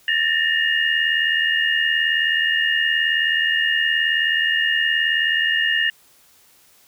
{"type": "tone cluster", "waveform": "sine", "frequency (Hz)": [1773, 1852, 2843], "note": ["A6", "A#6", "F7"], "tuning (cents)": [13, -12, 30], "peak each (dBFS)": -21, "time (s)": [0.08, 5.9], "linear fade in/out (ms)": 2, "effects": ["white hiss -54 dBFS RMS until 6.87 s"]}